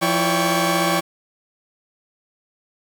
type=tone cluster; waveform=sawtooth; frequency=173.4 / 330.1 / 573 / 788 / 1112 Hz; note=F3 / E4 / D5 / G5 / C#6; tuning=-12 / +2 / -43 / +9 / +5 cents; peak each=-20 dBFS; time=0.01-1.01 s; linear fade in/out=20 ms; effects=8-bit